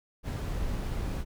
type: noise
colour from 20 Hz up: brown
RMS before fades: -32 dBFS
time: 0.23-1.25 s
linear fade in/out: 50 ms
effects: none